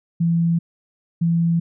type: tone pair in turn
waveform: sine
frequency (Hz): 168 / 168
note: E3 / E3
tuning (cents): +33 / +33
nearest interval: unison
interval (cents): 0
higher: neither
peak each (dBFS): -15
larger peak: neither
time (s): 0.2-0.59 / 1.21-1.6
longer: neither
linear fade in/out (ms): 10
effects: none